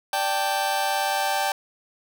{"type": "chord", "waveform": "sawtooth", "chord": "D suspended fourth", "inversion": "none", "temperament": "just", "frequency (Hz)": [587.3, 783.1, 881], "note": ["D5", "G5", "A5"], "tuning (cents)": [0, -2, 2], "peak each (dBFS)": [-26, -20, -24], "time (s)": [0.13, 1.52], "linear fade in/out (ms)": 2, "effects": []}